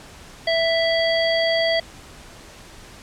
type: harmonic tone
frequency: 660 Hz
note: E5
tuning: 2 cents sharp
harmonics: 1 / 3 / 5 / 7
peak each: -19 / -24 / -26 / -27 dBFS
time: 0.47-1.8 s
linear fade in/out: 5 ms
effects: pink hiss -43 dBFS RMS until 3.02 s + low-pass 9000 Hz 12 dB/octave